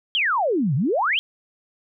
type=exponential two-way sweep; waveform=sine; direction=down then up; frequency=3345 to 121.3 to 3345 Hz; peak=-18 dBFS; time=0.15-1.19 s; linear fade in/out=0 ms; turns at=0.75 s; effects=none